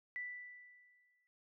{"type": "tone with exponential decay", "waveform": "sine", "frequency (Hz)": 1975.5, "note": "B6", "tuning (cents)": 0, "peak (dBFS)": -39, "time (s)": [0.16, 1.27], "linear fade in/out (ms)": 0, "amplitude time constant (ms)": 240, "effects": ["noise-tail reverb RT60 0.1 s tail -23 dB re dry"]}